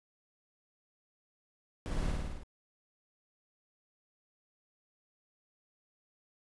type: noise with echo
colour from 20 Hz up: brown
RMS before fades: -34 dBFS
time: 1.86-2.11 s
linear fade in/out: 0 ms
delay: 54 ms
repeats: 6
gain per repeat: -2 dB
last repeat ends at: 2.434 s
effects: resampled to 24000 Hz